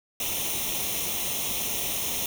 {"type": "noise with comb filter", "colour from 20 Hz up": "white", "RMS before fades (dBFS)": -29, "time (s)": [0.2, 2.26], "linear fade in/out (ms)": 2, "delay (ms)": 0.32, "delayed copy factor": 0.75, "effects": []}